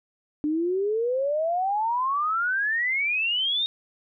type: exponential sweep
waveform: sine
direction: up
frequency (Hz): 293.6 to 3738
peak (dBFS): -22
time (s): 0.44-3.66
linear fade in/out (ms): 0
effects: none